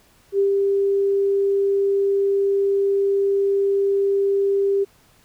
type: tone with ADSR envelope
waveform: sine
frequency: 396.1 Hz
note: G4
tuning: 18 cents sharp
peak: -14 dBFS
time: 0.32-4.85 s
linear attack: 69 ms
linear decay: 110 ms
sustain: -2 dB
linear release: 21 ms
effects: pink hiss -56 dBFS RMS until 5.24 s